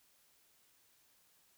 silence, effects white hiss -70 dBFS RMS until 1.57 s

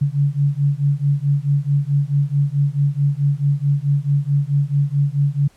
sine beating tone pair, 140 / 144.6 Hz, C#3 / D3, +18 / -27 cents, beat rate 4.6 Hz, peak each -18 / -18 dBFS, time 0.01-5.48 s, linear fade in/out 10 ms, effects pink hiss -55 dBFS RMS until 5.56 s + low-pass 11000 Hz 12 dB/octave

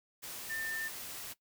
sine tone in noise, 1794 Hz, A6, 33 cents sharp, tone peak -36 dBFS, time 0.49-0.89 s, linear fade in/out 20 ms, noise white, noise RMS -44 dBFS, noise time 0.22-1.34 s, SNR +5 dB, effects noise-tail reverb RT60 0.1 s tail -18 dB re dry

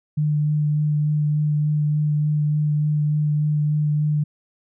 sine tone with vibrato, 150 Hz, D3, 37 cents sharp, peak -17 dBFS, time 0.17-4.24 s, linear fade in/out 10 ms, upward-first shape sine, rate 3.4 Hz, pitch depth 12 cents each way, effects none

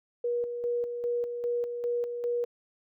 sine tone with tremolo, 479.9 Hz, B4, 50 cents flat, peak -26 dBFS, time 0.24-2.45 s, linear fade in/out 5 ms, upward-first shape square, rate 2.5 Hz, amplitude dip 50%, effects none

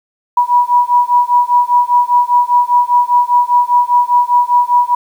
sine beating tone pair, 971 / 976 Hz, B5 / B5, -30 / -21 cents, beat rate 5 Hz, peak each -11 dBFS, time 0.37-4.95 s, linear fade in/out 5 ms, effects 7-bit

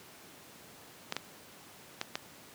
clicks, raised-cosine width 0.2 ms, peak -15 dBFS, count 4, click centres 1.124 / 1.166 / 2.014 / 2.155 s, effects pink hiss -53 dBFS RMS until 2.54 s + high-pass 150 Hz 12 dB/octave

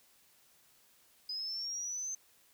sine linear sweep, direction up, 4978 to 6272 Hz, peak -36 dBFS, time 1.29-2.15 s, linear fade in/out 5 ms, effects white hiss -66 dBFS RMS until 2.53 s

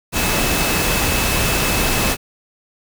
sine tone in noise, 2600 Hz, E7, 24 cents flat, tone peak -26 dBFS, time 0.12-2.17 s, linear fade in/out 50 ms, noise pink, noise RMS -18 dBFS, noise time 0.12-2.17 s, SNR -11 dB, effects none

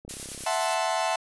click train, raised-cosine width 2 ms, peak -30 dBFS, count 14, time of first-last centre 0.05-0.437 s, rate 33.6 Hz
blue noise with tremolo, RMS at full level -33 dBFS, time 0.09-0.75 s, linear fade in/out 5 ms, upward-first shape sine, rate 9.7 Hz, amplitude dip 30%
40% pulse chord, F# half-diminished seventh, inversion third, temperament equal, 659.3 / 740 / 880 / 1046.5 Hz, E5 / F#5 / A5 / C6, 0 / 0 / 0 / 0 cents, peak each -28 / -29 / -29 / -32 dBFS, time 0.46-1.16 s, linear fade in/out 5 ms
effects resampled to 24000 Hz

